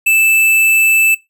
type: tone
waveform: square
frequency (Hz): 2637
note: E7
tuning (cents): 0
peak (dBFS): -9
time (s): 0.06-1.15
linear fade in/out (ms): 10
effects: noise-tail reverb RT60 0.2 s tail -20 dB re dry